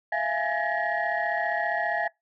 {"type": "tone cluster", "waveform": "sine", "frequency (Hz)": [661, 696, 833, 1706, 1893], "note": ["E5", "F5", "G#5", "G#6", "A#6"], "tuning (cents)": [5, -6, 5, 46, 26], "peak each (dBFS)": -30, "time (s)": [0.12, 2.08], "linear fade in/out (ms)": 5, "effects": ["noise-tail reverb RT60 0.2 s tail -25 dB re dry", "tanh soft clip ceiling -16 dBFS"]}